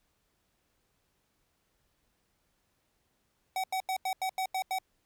square tone bursts, 756 Hz, F#5, 37 cents sharp, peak -30 dBFS, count 8, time 3.56-4.786 s, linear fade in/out 2 ms, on 78 ms, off 86 ms, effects pink hiss -75 dBFS RMS until 5.05 s

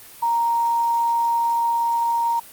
sine tone with quantisation, 932.3 Hz, A#5, in tune, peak -17 dBFS, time 0.22-2.4 s, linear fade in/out 10 ms, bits 7, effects white hiss -43 dBFS RMS until 2.52 s + Opus 32 kbps

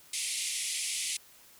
white band-pass noise, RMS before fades -34 dBFS, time 0.13-1.17 s, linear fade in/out 5 ms, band 2000 to 11000 Hz, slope 96 dB/octave, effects white hiss -57 dBFS RMS until 1.59 s

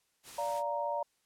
white noise, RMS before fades -48 dBFS, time 0.23-0.63 s, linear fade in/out 50 ms
sine chord, Bb major, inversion first, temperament just, 582.7 / 699.2 / 932.3 Hz, D5 / F5 / Bb5, -14 / +2 / 0 cents, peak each -35 / -39 / -34 dBFS, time 0.38-1.03 s, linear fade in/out 5 ms
effects white hiss -75 dBFS RMS until 1.25 s + low-pass 11000 Hz 12 dB/octave

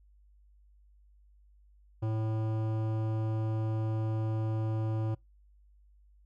sine tone with hard clipping, 110 Hz, A2, in tune, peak -31 dBFS, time 2.02-5.15 s, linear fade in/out 10 ms, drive 15 dB, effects noise-tail reverb RT60 0.2 s tail -26 dB re dry + added 50 Hz sine -58 dBFS peak until 6.25 s

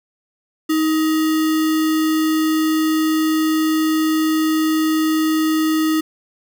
sine tone with sample-and-hold, 314.8 Hz, D#4, 20 cents sharp, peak -14 dBFS, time 0.69-6.01 s, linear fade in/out 10 ms, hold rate 1575 Hz, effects none

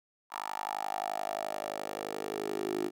10% pulse tone with high-pass filter sweep, 51.5 Hz, G#1, 14 cents flat, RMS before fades -36 dBFS, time 0.3-2.91 s, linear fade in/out 50 ms, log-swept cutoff 990 to 350 Hz, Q 5.6, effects none

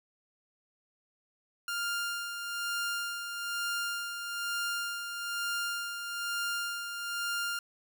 sawtooth tone with tremolo, 1401 Hz, F6, 5 cents sharp, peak -27 dBFS, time 1.68-7.59 s, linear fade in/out 2 ms, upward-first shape sine, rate 1.1 Hz, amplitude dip 50%, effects none

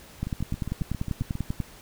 two click trains, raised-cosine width 5 ms, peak -19 / -15 dBFS, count 9 / 15, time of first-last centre 0.27-1.354 / 0.23-1.603 s, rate 7.38 / 10.2 Hz, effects pink hiss -49 dBFS RMS until 1.81 s

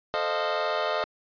25% pulse chord, F dominant seventh, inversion first, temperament equal with one note detuned, 440 / 523.3 / 616.5 / 698.5 Hz, A4 / C5 / Eb5 / F5, 0 / 0 / -16 / 0 cents, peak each -29 / -30 / -24 / -28 dBFS, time 0.14-1.04 s, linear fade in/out 0 ms, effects resampled to 11025 Hz

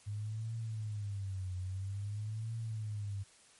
sine tone with vibrato, 102.1 Hz, G#2, 29 cents flat, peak -36 dBFS, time 0.06-3.24 s, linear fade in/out 20 ms, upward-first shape triangle, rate 0.5 Hz, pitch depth 200 cents each way, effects white hiss -62 dBFS RMS until 3.59 s + MP3 48 kbps

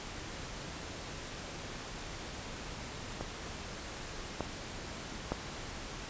clicks, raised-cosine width 1 ms, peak -23 / -19 / -17 dBFS, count 3, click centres 3.21 / 4.407 / 5.32 s, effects pink hiss -43 dBFS RMS until 6.09 s + resampled to 16000 Hz

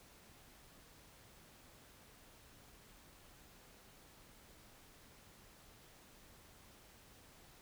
silence, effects pink hiss -62 dBFS RMS until 7.61 s

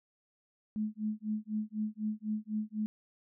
sine tone with tremolo, 214.2 Hz, A3, 46 cents flat, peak -29 dBFS, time 0.76-2.86 s, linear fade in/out 0 ms, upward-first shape sine, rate 4 Hz, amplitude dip 100%, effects none

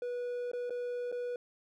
triangle tone with dropouts, 488.2 Hz, B4, 20 cents flat, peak -32 dBFS, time 0.02-1.36 s, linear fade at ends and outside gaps 2 ms, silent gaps 0.516-0.533 / 0.697-0.705 / 1.117-1.124 s, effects none

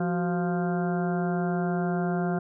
harmonic tone with a mistuned harmonic, 174.61 Hz, F3, in tune, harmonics 1 / 2 / 3 / 4 / 5 / 6 / 7 / 8 / 9, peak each -26 / -31 / -40 / -32 / -46 / -44 / -48 / -39 / -45 dBFS, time 0-2.39 s, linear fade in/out 5 ms, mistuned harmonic 2, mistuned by +95 cents, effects none

